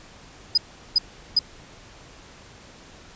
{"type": "tone bursts", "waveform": "sine", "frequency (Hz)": 4978, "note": "D#8", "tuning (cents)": 0, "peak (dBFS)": -14, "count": 3, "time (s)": [0.55, 1.391], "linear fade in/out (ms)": 5, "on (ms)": 27, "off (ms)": 380, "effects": ["pink hiss -47 dBFS RMS until 3.15 s", "resampled to 16000 Hz"]}